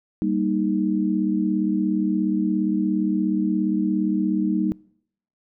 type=chord; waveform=sine; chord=Eb major; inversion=first; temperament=equal; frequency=196 / 233.1 / 311.1 Hz; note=G3 / Bb3 / Eb4; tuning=0 / 0 / 0 cents; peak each=-23 / -26 / -23 dBFS; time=0.22-4.72 s; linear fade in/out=0 ms; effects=noise-tail reverb RT60 0.7 s tail -25 dB re dry